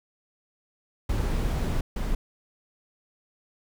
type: noise bursts at uneven times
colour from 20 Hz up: brown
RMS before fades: -26 dBFS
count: 2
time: 1.09-1.81 / 1.96-2.15 s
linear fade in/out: 5 ms
effects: none